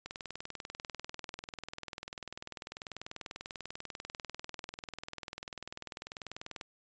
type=click train; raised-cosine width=0.2 ms; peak=-24 dBFS; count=134; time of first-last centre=0.06-6.612 s; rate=20.3 Hz; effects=resampled to 16000 Hz